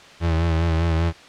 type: tone with vibrato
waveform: 35% pulse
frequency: 82.41 Hz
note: E2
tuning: in tune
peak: -16 dBFS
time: 0.2-1.13 s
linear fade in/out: 50 ms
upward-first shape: sine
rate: 5 Hz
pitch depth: 48 cents each way
effects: white hiss -44 dBFS RMS until 1.28 s + low-pass 4000 Hz 12 dB/octave